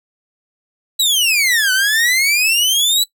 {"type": "exponential two-way sweep", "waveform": "sawtooth", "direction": "down then up", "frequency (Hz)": [3995, 1487, 3995], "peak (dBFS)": -9, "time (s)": [0.99, 3.04], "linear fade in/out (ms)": 10, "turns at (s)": 1.72, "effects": ["noise-tail reverb RT60 0.1 s tail -19 dB re dry"]}